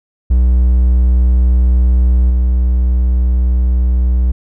triangle tone with level steps, 61.74 Hz, B1, in tune, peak -5 / -7 dBFS, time 0.3-4.32 s, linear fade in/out 10 ms, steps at 2.3 s, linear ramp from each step 5 ms, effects none

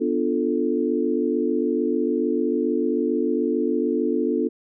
sine chord, B half-diminished seventh, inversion none, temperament equal, 246.9 / 293.7 / 349.2 / 440 Hz, B3 / D4 / F4 / A4, 0 / 0 / 0 / 0 cents, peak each -25 dBFS, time 0-4.49 s, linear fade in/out 20 ms, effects none

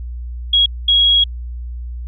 sine tone bursts at uneven times, 3309 Hz, G#7, 7 cents flat, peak -9 dBFS, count 2, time 0.53-0.66 / 0.88-1.24 s, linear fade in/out 5 ms, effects added 60 Hz sine -24 dBFS peak until 2.07 s

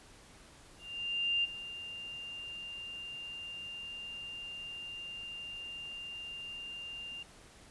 sine tone with ADSR envelope, 2794 Hz, F7, in tune, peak -27 dBFS, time 0.78-7.23 s, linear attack 660 ms, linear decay 18 ms, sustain -14 dB, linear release 5 ms, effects pink hiss -57 dBFS RMS until 7.7 s + resampled to 24000 Hz

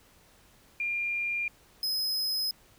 sine / 45% pulse tone pair in turn, 2400 / 5085 Hz, D7 / D#8, +37 / +37 cents, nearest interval octave + minor second, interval 1300 cents, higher second, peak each -28 dBFS, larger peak neither, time 0.8-1.48 / 1.83-2.51 s, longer neither, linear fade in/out 2 ms, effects pink hiss -60 dBFS RMS until 2.78 s

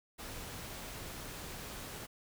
pink noise, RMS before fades -45 dBFS, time 0.18-2.07 s, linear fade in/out 20 ms, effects none

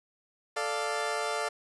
20% pulse chord, D minor, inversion second, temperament equal, 440 / 587.3 / 698.5 Hz, A4 / D5 / F5, 0 / 0 / 0 cents, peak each -29 dBFS, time 0.56-1.49 s, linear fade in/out 10 ms, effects resampled to 24000 Hz + 9-bit

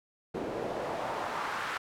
pink noise with band-pass filter sweep, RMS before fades -35 dBFS, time 0.34-1.78 s, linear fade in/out 10 ms, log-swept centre 390 to 1500 Hz, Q 1.7, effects none

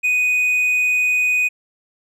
triangle tone, 2489 Hz, D#7, in tune, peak -13 dBFS, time 0.03-1.49 s, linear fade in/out 20 ms, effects none

